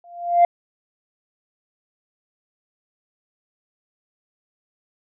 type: tone with exponential growth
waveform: sine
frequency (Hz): 695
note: F5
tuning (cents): -9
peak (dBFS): -6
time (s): 0.04-0.45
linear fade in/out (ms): 2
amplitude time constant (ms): 89
effects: tanh soft clip ceiling -7 dBFS